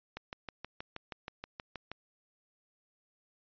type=click train; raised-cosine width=0.3 ms; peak=-24 dBFS; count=12; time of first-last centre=0.17-1.916 s; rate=6.3 Hz; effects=resampled to 11025 Hz